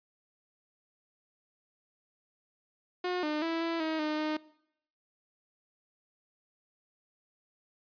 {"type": "tone with pitch steps", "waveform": "sawtooth", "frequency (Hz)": [360.6, 302.7, 329.5, 332.4, 317.2, 305.4, 307.5], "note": ["F#4", "D#4", "E4", "E4", "D#4", "D#4", "D#4"], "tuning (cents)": [-45, -48, -1, 15, 33, -32, -20], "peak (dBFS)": -26, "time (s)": [3.04, 4.37], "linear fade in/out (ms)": 5, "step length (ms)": 190, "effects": ["noise-tail reverb RT60 0.7 s tail -20 dB re dry", "resampled to 11025 Hz"]}